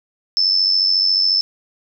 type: tone with amplitude modulation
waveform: sine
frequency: 5274 Hz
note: E8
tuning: in tune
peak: -10 dBFS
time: 0.37-1.41 s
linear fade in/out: 0 ms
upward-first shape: sine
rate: 94.1 Hz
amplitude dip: 65%
effects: none